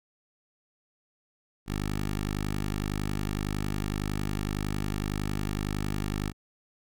10% pulse tone with notch filter, 50.9 Hz, G#1, 34 cents flat, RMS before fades -31 dBFS, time 1.66-6.33 s, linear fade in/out 50 ms, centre 660 Hz, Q 2, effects none

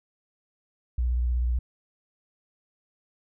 sine tone with vibrato, 60.8 Hz, B1, 26 cents flat, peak -22 dBFS, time 0.98-1.59 s, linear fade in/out 5 ms, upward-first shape square, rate 16 Hz, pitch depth 40 cents each way, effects none

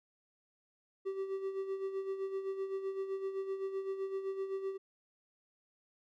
triangle tone with tremolo, 387 Hz, G4, 22 cents flat, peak -31 dBFS, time 1.05-4.78 s, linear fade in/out 20 ms, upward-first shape sine, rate 7.8 Hz, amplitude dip 60%, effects none

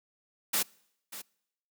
white noise with echo, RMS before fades -28 dBFS, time 0.53-0.63 s, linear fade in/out 10 ms, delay 590 ms, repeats 1, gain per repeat -14 dB, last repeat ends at 1.22 s, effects noise-tail reverb RT60 0.8 s tail -26 dB re dry + high-pass 150 Hz 12 dB/octave

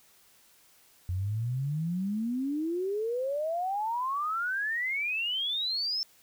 sine exponential sweep, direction up, 87.31 to 5390 Hz, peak -28 dBFS, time 1.09-6.03 s, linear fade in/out 0 ms, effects white hiss -61 dBFS RMS until 6.22 s

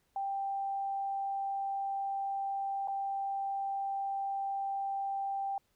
sine tone with dropouts, 787 Hz, G5, 7 cents sharp, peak -32 dBFS, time 0.16-5.58 s, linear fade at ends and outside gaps 2 ms, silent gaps 2.875-2.882 s, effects pink hiss -75 dBFS RMS until 5.75 s

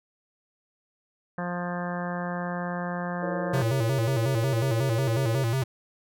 harmonic tone, 176.2 Hz, F3, 16 cents sharp, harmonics 1 / 2 / 3 / 4 / 5 / 6 / 7 / 8 / 9 / 10, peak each -31 / -42 / -36 / -37 / -41 / -40 / -41 / -49 / -39 / -43 dBFS, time 1.38-3.62 s, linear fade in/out 2 ms
sine chord, A# diminished, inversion second, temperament equal, 329.6 / 466.2 / 554.4 Hz, E4 / A#4 / C#5, 0 / 0 / 0 cents, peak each -36 / -37 / -32 dBFS, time 3.22-5.43 s, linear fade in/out 5 ms
square tone with vibrato, 123.47 Hz, B2, in tune, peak -24 dBFS, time 3.53-5.64 s, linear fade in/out 10 ms, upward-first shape square, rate 5.5 Hz, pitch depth 130 cents each way
effects none

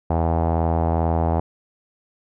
sawtooth tone with low-pass filter, 82.3 Hz, E2, 2 cents flat, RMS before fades -20 dBFS, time 0.1-1.4 s, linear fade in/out 5 ms, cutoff 780 Hz, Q 3.7, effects none

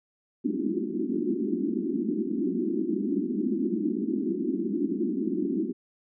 white band-pass noise, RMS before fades -28 dBFS, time 0.44-5.73 s, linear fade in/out 20 ms, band 190 to 370 Hz, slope 96 dB/octave, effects none

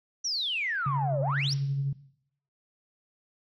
sine exponential two-way sweep, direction down then up, 6000 to 523.3 to 6000 Hz, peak -27 dBFS, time 0.24-1.54 s, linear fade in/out 10 ms, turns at 1.21 s
sine tone with tremolo, 138.59 Hz, C#3, in tune, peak -24 dBFS, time 0.86-1.93 s, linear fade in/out 5 ms, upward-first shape sine, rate 12 Hz, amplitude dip 30%
effects noise-tail reverb RT60 0.7 s tail -18 dB re dry + tanh soft clip ceiling -19 dBFS

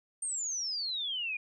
sine exponential sweep, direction down, 8870 to 2400 Hz, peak -32 dBFS, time 0.22-1.37 s, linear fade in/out 5 ms, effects none

